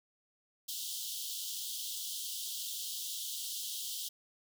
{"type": "high-pass noise", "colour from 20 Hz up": "pink", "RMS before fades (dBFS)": -40, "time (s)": [0.68, 4.09], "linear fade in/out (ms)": 10, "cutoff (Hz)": 3000, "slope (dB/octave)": 96, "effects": []}